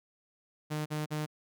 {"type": "tone bursts", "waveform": "sawtooth", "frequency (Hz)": 152.2, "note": "D#3", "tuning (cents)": -38, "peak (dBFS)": -28, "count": 3, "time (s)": [0.7, 1.264], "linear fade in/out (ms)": 20, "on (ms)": 160, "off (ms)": 42, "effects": []}